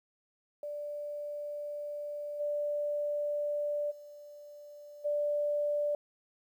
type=tone with level steps; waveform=sine; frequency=587.3 Hz; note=D5; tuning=in tune; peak=-36 / -30 / -47 / -28 dBFS; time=0.63-5.95 s; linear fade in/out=2 ms; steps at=2.39 / 3.9 / 5.04 s; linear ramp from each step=20 ms; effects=11-bit